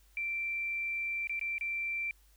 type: tone with dropouts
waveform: sine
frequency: 2349 Hz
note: D7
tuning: in tune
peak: -32 dBFS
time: 0.17-2.11 s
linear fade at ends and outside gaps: 1 ms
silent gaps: 1.272-1.295 / 1.394-1.412 / 1.582-1.61 s
effects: added 50 Hz sine -61 dBFS peak until 2.36 s + white hiss -68 dBFS RMS until 2.36 s